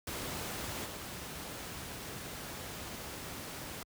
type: noise with level steps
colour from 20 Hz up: pink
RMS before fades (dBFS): -39 / -43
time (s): 0.07-3.83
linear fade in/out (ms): 2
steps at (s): 0.85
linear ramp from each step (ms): 10
effects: high-pass 60 Hz 12 dB/octave